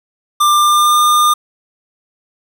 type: tone with pitch glide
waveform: square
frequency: 1189 to 1207.7 Hz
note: D6 to D6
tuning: +21 to +48 cents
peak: -9 dBFS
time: 0.4-1.34 s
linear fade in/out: 10 ms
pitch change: +27 cents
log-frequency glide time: 0.5-1.01 s
effects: 7-bit